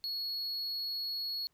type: tone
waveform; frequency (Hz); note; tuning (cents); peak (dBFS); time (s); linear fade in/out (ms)
triangle; 4346; C#8; -35; -33; 0.04-1.47; 0
effects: pink hiss -75 dBFS RMS until 1.53 s